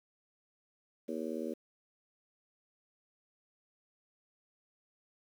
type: harmonic tone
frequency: 79.4 Hz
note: D#2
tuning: 36 cents sharp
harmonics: 3 / 4 / 5 / 6 / 7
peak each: -40 / -41 / -42 / -43 / -43 dBFS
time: 1.08-1.54 s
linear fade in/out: 10 ms
effects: 10-bit